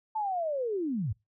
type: linear sweep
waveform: sine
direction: down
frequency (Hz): 891 to 86.7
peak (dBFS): -28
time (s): 0.15-1.13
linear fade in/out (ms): 10
effects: noise-tail reverb RT60 0.2 s tail -22 dB re dry